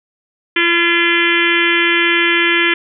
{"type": "harmonic tone with a mistuned harmonic", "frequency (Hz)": 341.8, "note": "F4", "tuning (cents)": -37, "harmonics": [1, 3, 4, 5, 6, 7, 8, 9, 10], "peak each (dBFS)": [-18, -26, -23, -17, -17, -18, -23, -20, -27], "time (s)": [0.56, 2.74], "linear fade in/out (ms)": 5, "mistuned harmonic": 3, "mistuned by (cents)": -22, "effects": []}